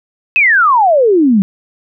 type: exponential sweep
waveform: sine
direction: down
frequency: 2637 to 186.9 Hz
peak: -6 dBFS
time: 0.36-1.42 s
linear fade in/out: 0 ms
effects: none